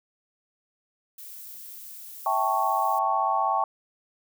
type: noise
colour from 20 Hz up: violet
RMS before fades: -42 dBFS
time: 1.18-2.99 s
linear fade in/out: 5 ms
type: chord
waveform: sine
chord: A dominant seventh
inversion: second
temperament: equal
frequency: 659.3 / 784 / 880 / 1108.7 Hz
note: E5 / G5 / A5 / C#6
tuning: 0 / 0 / 0 / 0 cents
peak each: -31 / -26 / -27 / -26 dBFS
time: 2.26-3.64 s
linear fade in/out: 2 ms
effects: none